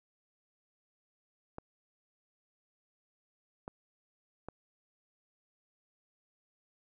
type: clicks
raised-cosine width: 1 ms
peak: -27 dBFS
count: 3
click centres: 1.584 / 3.679 / 4.486 s
effects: none